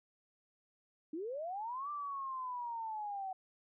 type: linear two-way sweep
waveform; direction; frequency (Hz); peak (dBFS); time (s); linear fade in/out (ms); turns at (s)
sine; up then down; 293.7 to 1184 to 748; -38; 1.13-3.33; 5; 1.9
effects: none